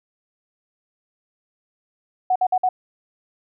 sine tone bursts, 740 Hz, F#5, in tune, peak -15 dBFS, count 4, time 2.3-2.69 s, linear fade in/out 5 ms, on 57 ms, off 54 ms, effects none

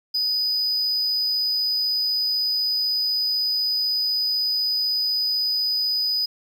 triangle tone, 4978 Hz, D#8, in tune, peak -19 dBFS, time 0.14-6.26 s, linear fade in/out 10 ms, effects 9-bit

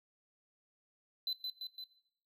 triangle tone with echo, 4028 Hz, B7, 33 cents sharp, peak -32 dBFS, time 1.27-1.33 s, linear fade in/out 2 ms, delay 170 ms, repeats 3, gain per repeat -3 dB, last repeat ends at 1.84 s, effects noise-tail reverb RT60 0.7 s tail -19 dB re dry

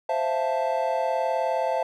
triangle chord, F major seventh, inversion second, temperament equal, 523.3 / 659.3 / 698.5 / 880 Hz, C5 / E5 / F5 / A5, 0 / 0 / 0 / 0 cents, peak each -26 / -25 / -29 / -26 dBFS, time 0.09-1.83 s, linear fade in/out 5 ms, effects none

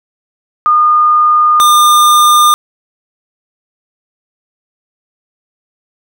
sine / square tone pair in turn, 1220 / 1206 Hz, D#6 / D6, -34 / +46 cents, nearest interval unison, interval 20 cents, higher first, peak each -5 dBFS, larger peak neither, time 0.66-1.6 / 1.6-2.54 s, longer neither, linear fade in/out 0 ms, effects none

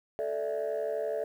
sine chord, A suspended fourth, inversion none, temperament equal, 440 / 587.3 / 659.3 Hz, A4 / D5 / E5, 0 / 0 / 0 cents, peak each -32 / -32 / -33 dBFS, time 0.19-1.24 s, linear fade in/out 0 ms, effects tanh soft clip ceiling -25 dBFS + 10-bit

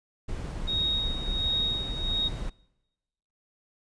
brown noise, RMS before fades -33 dBFS, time 0.28-2.5 s, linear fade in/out 10 ms
sine tone with tremolo, 3755 Hz, A#7, 12 cents sharp, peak -24 dBFS, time 0.67-2.29 s, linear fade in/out 20 ms, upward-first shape sine, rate 1.4 Hz, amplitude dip 75%
effects noise-tail reverb RT60 1.0 s tail -24 dB re dry + resampled to 22050 Hz

